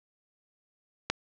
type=click; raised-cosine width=0.2 ms; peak=-8 dBFS; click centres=1.1 s; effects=low-pass 6000 Hz 12 dB/octave